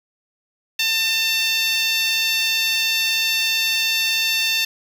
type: tone with high-pass filter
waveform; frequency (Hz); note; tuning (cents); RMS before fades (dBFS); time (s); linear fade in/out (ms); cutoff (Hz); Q
10% pulse; 897; A5; +33; -20; 0.79-4.65; 5; 2700; 1.7
effects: 8-bit